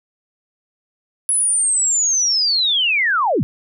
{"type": "linear sweep", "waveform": "sine", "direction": "down", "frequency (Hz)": [10370, 92.5], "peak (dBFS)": -14, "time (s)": [1.29, 3.43], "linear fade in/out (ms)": 0, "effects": []}